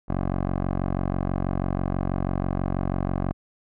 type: tone with low-pass filter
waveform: 10% pulse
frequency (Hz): 46.15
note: F#1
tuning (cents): -4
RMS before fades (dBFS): -26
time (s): 0.08-3.33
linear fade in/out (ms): 20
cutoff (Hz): 990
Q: 1.1
effects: none